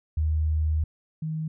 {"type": "tone pair in turn", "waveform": "sine", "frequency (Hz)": [77.78, 157.46], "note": ["D#2", "D#3"], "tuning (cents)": [0, 21], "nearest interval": "octave", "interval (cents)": 1221, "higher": "second", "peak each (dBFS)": [-21, -27], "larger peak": "first", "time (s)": [[0.17, 0.84], [1.22, 1.48]], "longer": "first", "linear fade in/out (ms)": 5, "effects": []}